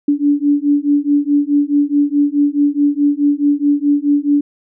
sine beating tone pair, 286.6 / 291.3 Hz, D4 / D4, -42 / -14 cents, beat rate 4.7 Hz, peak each -14 dBFS, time 0.08-4.41 s, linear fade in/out 5 ms, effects none

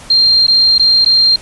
sine tone with dropouts, 4186 Hz, C8, in tune, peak -6 dBFS, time 0.1-1.36 s, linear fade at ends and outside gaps 5 ms, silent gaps 0.468-0.48 / 0.782-0.795 / 1.048-1.059 s, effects pink hiss -35 dBFS RMS until 1.41 s + resampled to 24000 Hz

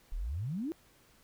sine exponential sweep, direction up, 32.7 to 349.2 Hz, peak -33 dBFS, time 0.12-0.72 s, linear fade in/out 0 ms, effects pink hiss -64 dBFS RMS until 1.23 s

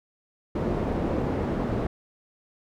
white low-pass noise, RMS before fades -27 dBFS, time 0.55-1.87 s, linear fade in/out 5 ms, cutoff 430 Hz, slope 12 dB/octave, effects none

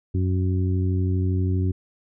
harmonic tone, 92.5 Hz, F#2, in tune, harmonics 1 / 2 / 3 / 4, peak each -20 / -30 / -30 / -33 dBFS, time 0.14-1.72 s, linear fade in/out 10 ms, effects none

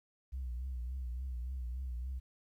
sine tone with vibrato, 62.7 Hz, B1, 27 cents sharp, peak -35 dBFS, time 0.32-2.2 s, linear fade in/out 20 ms, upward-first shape triangle, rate 3.5 Hz, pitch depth 110 cents each way, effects tanh soft clip ceiling -34 dBFS + 12-bit

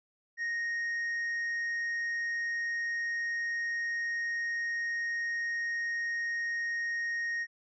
triangle tone, 1864.7 Hz, A#6, in tune, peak -29 dBFS, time 0.37-7.47 s, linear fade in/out 50 ms, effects resampled to 16000 Hz

